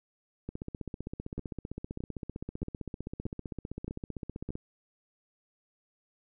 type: two click trains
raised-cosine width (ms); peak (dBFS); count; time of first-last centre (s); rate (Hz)
3; -24 / -23; 64 / 6; 0.49-4.555 / 1.38-4.505; 15.5 / 1.6
effects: none